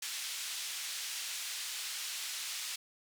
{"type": "band-pass noise", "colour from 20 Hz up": "pink", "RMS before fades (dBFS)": -40, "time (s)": [0.02, 2.76], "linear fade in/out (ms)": 5, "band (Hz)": [2800, 10000], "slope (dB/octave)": 12, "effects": []}